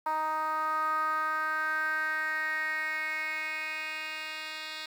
10% pulse tone with band-pass filter sweep, 311.8 Hz, D#4, 4 cents sharp, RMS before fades -32 dBFS, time 0.06-4.86 s, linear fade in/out 5 ms, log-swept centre 1000 to 3300 Hz, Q 5.1, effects 9-bit

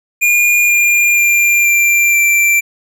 square tone with pitch steps, 2423 / 2405 / 2387 / 2369 / 2351 Hz, D#7 / D7 / D7 / D7 / D7, -47 / +41 / +28 / +14 / +1 cents, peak -9 dBFS, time 0.21-2.61 s, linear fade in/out 20 ms, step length 480 ms, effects none

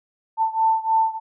sine beating tone pair, 889 / 892.3 Hz, A5 / A5, +18 / +24 cents, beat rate 3.3 Hz, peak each -19 / -21 dBFS, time 0.37-1.2 s, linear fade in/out 50 ms, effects none

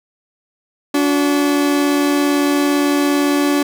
40% pulse tone pair together, 287.3 / 365 Hz, D4 / F#4, -38 / -24 cents, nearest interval major third, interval 414 cents, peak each -13 / -20 dBFS, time 0.94-3.63 s, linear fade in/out 5 ms, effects none

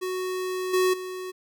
square tone with level steps, 369.9 Hz, F#4, in tune, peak -28 / -20 / -33 dBFS, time 0.01-1.32 s, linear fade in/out 20 ms, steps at 0.73 / 0.93 s, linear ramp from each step 10 ms, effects none

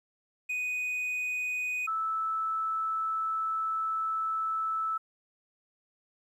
triangle / sine tone pair in turn, 2489 / 1312 Hz, D#7 / E6, 0 / -9 cents, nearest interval major seventh, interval 1109 cents, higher first, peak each -28 dBFS, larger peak neither, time 0.49-1.87 / 1.87-4.98 s, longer second, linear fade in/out 10 ms, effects resampled to 32000 Hz + 11-bit

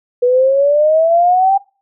sine exponential sweep, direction up, 485.9 to 794 Hz, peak -8 dBFS, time 0.22-1.58 s, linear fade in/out 10 ms, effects noise-tail reverb RT60 0.3 s tail -19 dB re dry

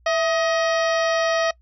harmonic tone with a mistuned harmonic, 630 Hz, D#5, 21 cents sharp, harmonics 1 / 2 / 3 / 4 / 5 / 6 / 7 / 8 / 9, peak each -19 / -26 / -27 / -33 / -34 / -38 / -38 / -37 / -36 dBFS, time 0.06-1.51 s, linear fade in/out 5 ms, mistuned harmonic 1, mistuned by +81 cents, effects noise-tail reverb RT60 0.1 s tail -23 dB re dry + added 60 Hz sine -53 dBFS peak until 1.61 s

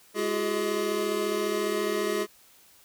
square tone cluster, 207.6 / 344.4 / 379.1 / 418.9 / 632 Hz, G#3 / F4 / F#4 / G#4 / D#5, 0 / -24 / +42 / +15 / +27 cents, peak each -37 / -33 / -33 / -30 / -37 dBFS, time 0.14-2.27 s, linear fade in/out 50 ms, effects white hiss -57 dBFS RMS until 2.84 s

